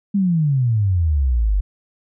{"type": "exponential sweep", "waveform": "sine", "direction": "down", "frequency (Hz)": [206.1, 46.25], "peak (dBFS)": -14, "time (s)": [0.14, 1.61], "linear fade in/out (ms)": 10, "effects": []}